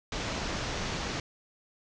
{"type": "low-pass noise", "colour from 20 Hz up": "pink", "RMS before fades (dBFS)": -34, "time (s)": [0.12, 1.2], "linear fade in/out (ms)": 2, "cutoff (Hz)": 6700, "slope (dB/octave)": 48, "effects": []}